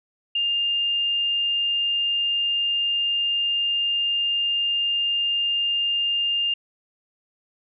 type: tone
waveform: sine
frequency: 2808 Hz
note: F7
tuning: 9 cents sharp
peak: -20 dBFS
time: 0.35-6.54 s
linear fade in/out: 5 ms
effects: none